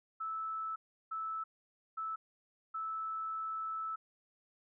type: tone bursts at uneven times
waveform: sine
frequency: 1311 Hz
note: E6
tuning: 10 cents flat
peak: -36 dBFS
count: 4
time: 0.2-0.76 / 1.11-1.44 / 1.97-2.16 / 2.74-3.96 s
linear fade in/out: 10 ms
effects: none